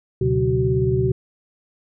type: tone cluster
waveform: sine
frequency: 71.5 / 123.7 / 141.5 / 182.5 / 377.5 Hz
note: D2 / B2 / C#3 / F#3 / F#4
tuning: -46 / +3 / +36 / -24 / +35 cents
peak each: -28 / -20 / -25 / -29 / -20 dBFS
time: 0.21-1.12 s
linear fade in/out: 5 ms
effects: none